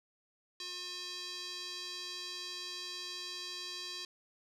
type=tone with band-pass filter; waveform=square; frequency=359.4 Hz; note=F4; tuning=50 cents sharp; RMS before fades=-43 dBFS; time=0.6-4.05 s; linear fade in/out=2 ms; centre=4400 Hz; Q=3.1; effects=none